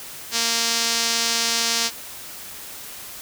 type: tone with band-pass filter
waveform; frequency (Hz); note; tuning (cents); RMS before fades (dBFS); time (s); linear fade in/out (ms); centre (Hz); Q
sawtooth; 231; A#3; -16; -22; 0.31-1.91; 50; 5400; 1.6
effects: white hiss -37 dBFS RMS until 3.21 s